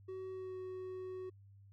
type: tone with pitch glide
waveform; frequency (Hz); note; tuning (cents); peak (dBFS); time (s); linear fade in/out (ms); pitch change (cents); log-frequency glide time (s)
triangle; 376.4 to 371.6; F#4 to F#4; +30 to +7; -40; 0.08-1.3; 10; -23; 0.31-0.57
effects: added 99 Hz sine -57 dBFS peak until 1.72 s